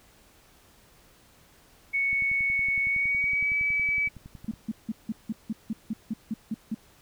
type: tone with pitch glide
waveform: sine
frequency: 2217 to 2290 Hz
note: C#7 to D7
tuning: 0 to -44 cents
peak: -23 dBFS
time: 1.93-4.09 s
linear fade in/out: 20 ms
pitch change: +56 cents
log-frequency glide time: 2.85-3.54 s
type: click train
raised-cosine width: 5 ms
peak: -31 dBFS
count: 27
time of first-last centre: 2.13-4.537 s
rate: 10.8 Hz
type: tone bursts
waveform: sine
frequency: 220 Hz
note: A3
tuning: in tune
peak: -26 dBFS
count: 12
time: 4.48-6.746 s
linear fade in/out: 5 ms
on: 33 ms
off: 170 ms
effects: pink hiss -58 dBFS RMS until 7.01 s